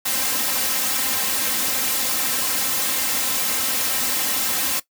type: noise with comb filter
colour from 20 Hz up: white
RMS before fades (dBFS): -22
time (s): 0.05-4.8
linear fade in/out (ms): 10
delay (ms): 3.8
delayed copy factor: +1
effects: noise-tail reverb RT60 0.1 s tail -17 dB re dry + high-pass 80 Hz 12 dB/octave